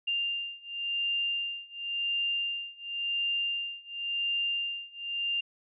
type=beating tone pair; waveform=sine; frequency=2794 / 2794.93 Hz; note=F7 / F7; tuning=0 / +1 cents; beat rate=0.93 Hz; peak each=-33 / -32 dBFS; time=0.07-5.41 s; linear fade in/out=10 ms; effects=none